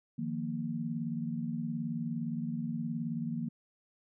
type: chord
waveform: sine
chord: Eb suspended second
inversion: none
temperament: equal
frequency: 155.56 / 174.61 / 233.1 Hz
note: Eb3 / F3 / Bb3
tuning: 0 / 0 / 0 cents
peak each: -38 / -39 / -35 dBFS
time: 0.18-3.49 s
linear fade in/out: 10 ms
effects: none